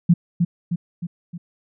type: tone with echo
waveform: sine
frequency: 172.4 Hz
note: F3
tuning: 22 cents flat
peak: -9 dBFS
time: 0.09-0.14 s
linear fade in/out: 10 ms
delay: 310 ms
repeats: 4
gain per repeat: -5 dB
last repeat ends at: 1.38 s
effects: none